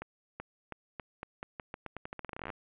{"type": "accelerating click train", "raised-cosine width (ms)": 0.5, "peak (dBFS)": -24, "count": 25, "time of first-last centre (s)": [0.02, 2.502], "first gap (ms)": 380, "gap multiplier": 0.85, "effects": ["resampled to 8000 Hz", "9-bit"]}